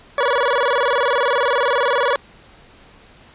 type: tone with vibrato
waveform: 20% pulse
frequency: 523.3 Hz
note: C5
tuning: in tune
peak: -10 dBFS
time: 0.18-2.16 s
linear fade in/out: 2 ms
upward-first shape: square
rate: 20 Hz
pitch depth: 140 cents each way
effects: pink hiss -47 dBFS RMS until 3.34 s + resampled to 8000 Hz